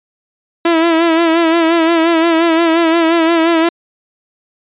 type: tone with vibrato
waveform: sawtooth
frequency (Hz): 330.8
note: E4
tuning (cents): +6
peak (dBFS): -5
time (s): 0.65-3.69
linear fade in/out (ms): 5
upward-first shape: sine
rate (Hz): 5.7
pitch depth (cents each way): 52
effects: resampled to 8000 Hz